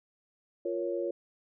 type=chord; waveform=sine; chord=Bb minor; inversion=second; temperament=equal; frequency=349.2 / 466.2 / 554.4 Hz; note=F4 / Bb4 / Db5; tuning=0 / 0 / 0 cents; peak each=-33 / -36 / -34 dBFS; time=0.65-1.11 s; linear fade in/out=5 ms; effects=none